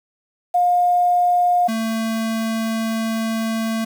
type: tone pair in turn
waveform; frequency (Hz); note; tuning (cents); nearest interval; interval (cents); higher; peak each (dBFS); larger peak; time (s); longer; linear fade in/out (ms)
sine / square; 711 / 224; F5 / A3; +31 / +31; octave + minor sixth; 2000; first; -13 / -20; first; 0.54-1.68 / 1.68-3.85; second; 10
effects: 7-bit